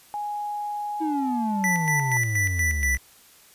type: tone with pitch glide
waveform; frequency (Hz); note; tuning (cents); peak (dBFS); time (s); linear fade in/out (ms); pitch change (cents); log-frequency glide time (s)
sine; 830.6 to 890.2; G#5 to A5; 0 to +20; -27; 0.14-2.17; 0; +120; 0.92-1.98
type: exponential sweep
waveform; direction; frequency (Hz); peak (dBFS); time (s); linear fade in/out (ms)
triangle; down; 325.5 to 62.5; -22; 1-2.98; 20
type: tone with tremolo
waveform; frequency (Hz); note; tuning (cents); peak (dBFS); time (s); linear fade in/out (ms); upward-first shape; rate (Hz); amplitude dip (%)
square; 1975.5; B6; 0; -22; 1.64-2.97; 0; square; 4.2; 60
effects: white hiss -53 dBFS RMS until 3.54 s + resampled to 32000 Hz

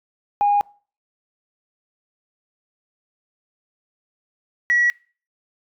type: tone pair in turn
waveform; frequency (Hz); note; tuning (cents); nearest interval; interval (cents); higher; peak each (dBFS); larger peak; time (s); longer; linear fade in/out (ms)
sine; 818 / 1928.8; G#5 / B6; -26 / -41; octave + minor third; 1485; second; -13; neither; 0.41-0.61 / 4.7-4.9; neither; 0
effects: noise-tail reverb RT60 0.4 s tail -25 dB re dry + tanh soft clip ceiling -10 dBFS

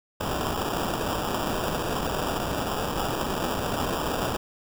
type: noise with sample-and-hold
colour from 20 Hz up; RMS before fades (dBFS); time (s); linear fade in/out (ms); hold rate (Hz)
blue; -28; 0.2-4.37; 10; 2100
effects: none

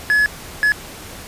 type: tone bursts at uneven times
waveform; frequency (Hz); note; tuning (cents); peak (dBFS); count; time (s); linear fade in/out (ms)
triangle; 1700; G#6; +40; -10; 2; 0.1-0.26 / 0.63-0.72; 0
effects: pink hiss -35 dBFS RMS until 1.27 s + resampled to 32000 Hz

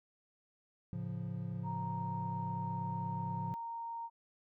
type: chord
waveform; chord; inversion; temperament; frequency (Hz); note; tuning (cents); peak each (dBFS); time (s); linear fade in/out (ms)
triangle; A augmented; none; equal; 110 / 138.59 / 174.61; A2 / C#3 / E#3; 0 / 0 / 0; -40 / -41 / -39; 0.93-3.54; 0
type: tone with pitch glide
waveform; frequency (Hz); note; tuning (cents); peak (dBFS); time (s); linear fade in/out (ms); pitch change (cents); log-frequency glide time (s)
sine; 932.3 to 926.4; A#5 to A#5; 0 to -11; -39; 1.63-4.1; 50; -11; 1.9-3.6
effects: none

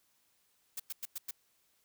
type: noise bursts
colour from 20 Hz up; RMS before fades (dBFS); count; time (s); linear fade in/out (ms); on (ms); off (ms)
blue; -39; 5; 0.77-1.31; 5; 28; 100
effects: white hiss -73 dBFS RMS until 1.84 s

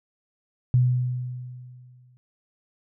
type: tone with exponential decay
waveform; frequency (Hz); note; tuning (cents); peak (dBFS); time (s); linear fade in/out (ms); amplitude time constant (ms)
sine; 125; B2; +21; -14; 0.74-2.17; 0; 310
effects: none

